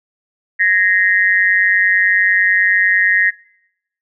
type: tone with amplitude modulation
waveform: sine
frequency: 1864.7 Hz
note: A#6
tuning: in tune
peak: -6 dBFS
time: 0.59-3.31 s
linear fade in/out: 20 ms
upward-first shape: sine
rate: 191 Hz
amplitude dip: 95%
effects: noise-tail reverb RT60 0.8 s tail -22 dB re dry